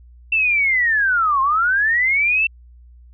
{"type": "linear two-way sweep", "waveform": "sine", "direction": "down then up", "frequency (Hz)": [2699, 1046.5, 2699], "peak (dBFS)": -14, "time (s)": [0.32, 2.47], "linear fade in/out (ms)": 5, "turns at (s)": 1.41, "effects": ["added 60 Hz sine -42 dBFS peak until 3.13 s"]}